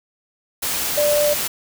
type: tone in noise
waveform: sine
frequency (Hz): 590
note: D5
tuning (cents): +8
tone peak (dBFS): -15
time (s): 0.97-1.34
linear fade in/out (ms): 10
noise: white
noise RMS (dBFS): -23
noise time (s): 0.62-1.48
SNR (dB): +5
effects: none